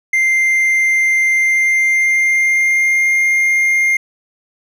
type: tone with pitch glide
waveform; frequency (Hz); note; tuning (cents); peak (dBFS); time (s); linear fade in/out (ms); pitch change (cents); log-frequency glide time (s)
triangle; 2093 to 2116; C7 to C7; 0 to +19; -9; 0.13-3.97; 5; +19; 1.32-3.12
effects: none

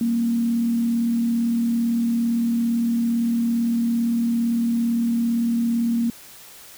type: tone with frequency modulation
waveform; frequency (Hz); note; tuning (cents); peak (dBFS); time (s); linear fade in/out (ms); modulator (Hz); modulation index
sine; 233.1; A#3; 0; -18; 0.01-6.1; 2; 37.7; 0.28
effects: white hiss -44 dBFS RMS until 6.77 s

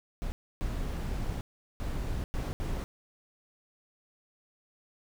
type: noise bursts at uneven times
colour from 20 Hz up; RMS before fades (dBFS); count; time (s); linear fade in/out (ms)
brown; -33; 5; 0.22-0.32 / 0.61-1.41 / 1.8-2.24 / 2.34-2.53 / 2.6-2.84; 0
effects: none

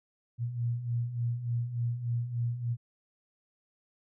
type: beating tone pair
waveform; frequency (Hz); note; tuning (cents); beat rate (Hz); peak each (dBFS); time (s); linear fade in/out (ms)
sine; 116.54 / 119.94; A#2 / A#2; 0 / +50; 3.4; -36 / -30; 0.38-2.77; 50
effects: none

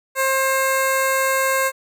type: tone with notch filter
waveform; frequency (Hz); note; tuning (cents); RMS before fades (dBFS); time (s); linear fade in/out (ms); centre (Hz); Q
10% pulse; 532; C5; +29; -19; 0.15-1.72; 50; 3200; 1.4
effects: none

